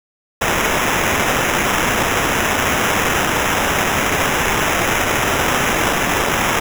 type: noise with sample-and-hold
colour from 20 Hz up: white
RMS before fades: -17 dBFS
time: 0.41-6.6 s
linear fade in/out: 10 ms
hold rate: 4410 Hz
effects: none